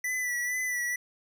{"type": "tone with vibrato", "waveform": "square", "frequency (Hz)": 1975.5, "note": "B6", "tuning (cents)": 0, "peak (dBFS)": -29, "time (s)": [0.04, 0.96], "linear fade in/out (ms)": 5, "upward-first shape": "sine", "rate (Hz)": 2.2, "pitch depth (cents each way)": 36, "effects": []}